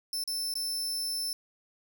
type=tone with dropouts; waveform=sawtooth; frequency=5300 Hz; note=E8; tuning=9 cents sharp; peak=-28 dBFS; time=0.13-1.33 s; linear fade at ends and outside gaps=1 ms; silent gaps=0.238-0.276 / 0.539-0.554 s; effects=none